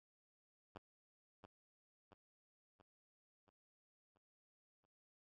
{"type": "tone with echo", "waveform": "5% pulse", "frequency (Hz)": 101.2, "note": "G#2", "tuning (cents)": -44, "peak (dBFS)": -39, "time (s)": [0.75, 0.78], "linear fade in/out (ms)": 5, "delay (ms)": 680, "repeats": 6, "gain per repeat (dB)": -5, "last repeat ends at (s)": 4.86, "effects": ["low-pass 3000 Hz 12 dB/octave"]}